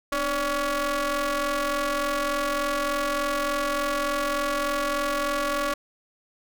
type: ring-modulated tone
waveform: sawtooth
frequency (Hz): 277.1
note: C#4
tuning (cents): -1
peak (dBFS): -17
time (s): 0.12-5.74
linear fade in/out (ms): 5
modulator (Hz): 853
effects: none